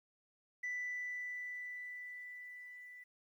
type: tone with level ramp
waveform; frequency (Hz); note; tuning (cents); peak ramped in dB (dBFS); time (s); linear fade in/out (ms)
sine; 1982; B6; +6; -35 to -51; 0.63-3.04; 10
effects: tanh soft clip ceiling -35 dBFS + 12-bit